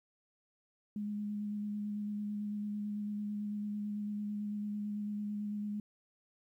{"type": "tone with vibrato", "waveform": "sine", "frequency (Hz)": 207.7, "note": "G#3", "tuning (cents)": 0, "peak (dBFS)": -35, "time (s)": [0.96, 5.8], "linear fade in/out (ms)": 2, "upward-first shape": "square", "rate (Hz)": 9, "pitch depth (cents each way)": 11, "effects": ["12-bit"]}